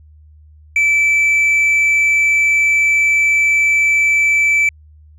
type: tone with tanh clipping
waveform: sine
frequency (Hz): 2317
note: D7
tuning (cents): -24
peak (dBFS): -11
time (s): 0.76-4.69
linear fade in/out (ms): 2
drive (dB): 3
effects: added 76 Hz sine -41 dBFS peak until 5.18 s